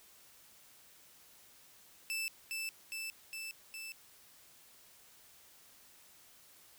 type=tone with echo; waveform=sawtooth; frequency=2643 Hz; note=E7; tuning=4 cents sharp; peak=-32 dBFS; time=2.1-2.28 s; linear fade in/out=0 ms; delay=410 ms; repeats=4; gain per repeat=-2 dB; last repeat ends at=3.92 s; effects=white hiss -61 dBFS RMS until 6.78 s